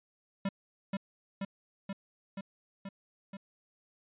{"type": "tone with echo", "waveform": "square", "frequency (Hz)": 196, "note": "G3", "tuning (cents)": 0, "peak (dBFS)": -30, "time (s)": [0.45, 0.49], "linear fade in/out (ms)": 5, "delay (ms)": 480, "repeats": 6, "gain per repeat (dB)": -2, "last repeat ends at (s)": 3.37, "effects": ["resampled to 8000 Hz"]}